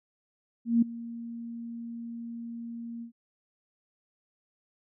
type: tone with ADSR envelope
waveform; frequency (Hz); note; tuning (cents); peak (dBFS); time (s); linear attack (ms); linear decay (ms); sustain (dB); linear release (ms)
sine; 233.1; A#3; 0; -17; 0.65-3.12; 170; 8; -19; 100
effects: none